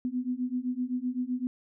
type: beating tone pair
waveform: sine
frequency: 246.1 / 253.9 Hz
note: B3 / B3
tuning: -6 / +48 cents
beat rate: 7.8 Hz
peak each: -32 / -31 dBFS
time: 0.05-1.47 s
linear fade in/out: 0 ms
effects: none